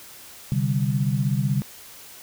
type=chord; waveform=sine; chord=C suspended second; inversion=none; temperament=equal; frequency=130.81 / 146.83 / 196 Hz; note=C3 / D3 / G3; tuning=0 / 0 / 0 cents; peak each=-23 / -24 / -26 dBFS; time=0.52-1.62 s; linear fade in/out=0 ms; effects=white hiss -44 dBFS RMS until 2.22 s